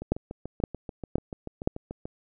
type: two click trains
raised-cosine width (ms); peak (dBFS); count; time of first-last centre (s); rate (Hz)
2; -22 / -9; 15 / 4; 0.02-2.055 / 0.12-1.674; 6.88 / 1.93
effects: none